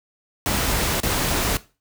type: noise with dropouts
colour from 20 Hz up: pink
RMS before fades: -22 dBFS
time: 0.46-1.57 s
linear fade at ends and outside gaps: 0 ms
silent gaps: 1.002-1.033 s
effects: noise-tail reverb RT60 0.3 s tail -17 dB re dry